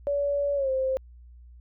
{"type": "tone with pitch glide", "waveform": "sine", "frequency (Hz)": [570, 525.7], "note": ["C#5", "C5"], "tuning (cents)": [48, 8], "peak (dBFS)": -23, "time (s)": [0.07, 0.97], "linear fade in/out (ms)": 0, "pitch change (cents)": -140, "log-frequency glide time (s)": [0.55, 0.7], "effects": ["added 60 Hz sine -46 dBFS peak until 1.6 s"]}